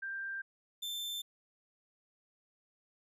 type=tone pair in turn; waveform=sine / 40% pulse; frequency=1582 / 3551 Hz; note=G6 / A7; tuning=+15 / +15 cents; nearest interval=octave + major second; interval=1400 cents; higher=second; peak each=-37 / -36 dBFS; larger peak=second; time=0.02-0.42 / 0.82-1.22 s; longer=neither; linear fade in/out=10 ms; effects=none